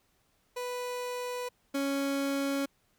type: tone pair in turn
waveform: 30% pulse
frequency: 493.9 / 277.2 Hz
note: B4 / C#4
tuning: 0 / 0 cents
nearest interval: minor seventh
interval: 1000 cents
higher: first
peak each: -31 / -26 dBFS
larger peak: second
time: 0.56-1.49 / 1.74-2.66 s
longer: first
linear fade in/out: 10 ms
effects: pink hiss -71 dBFS RMS until 2.98 s